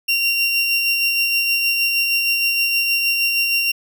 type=tone with tremolo; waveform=30% pulse; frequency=2759 Hz; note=F7; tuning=22 cents flat; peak=-12 dBFS; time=0.08-3.72 s; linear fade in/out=10 ms; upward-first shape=sine; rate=6.4 Hz; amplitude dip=30%; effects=none